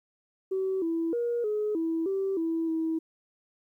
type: tone with pitch steps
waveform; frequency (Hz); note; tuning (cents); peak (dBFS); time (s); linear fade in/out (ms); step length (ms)
sine; 380.6 / 330.3 / 475.1 / 422.6 / 327 / 387.8 / 327.9 / 322.9; F#4 / E4 / A#4 / G#4 / E4 / G4 / E4 / E4; +49 / +4 / +33 / +30 / -14 / -19 / -9 / -36; -25; 0.51-2.99; 10; 310
effects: tanh soft clip ceiling -21 dBFS + 11-bit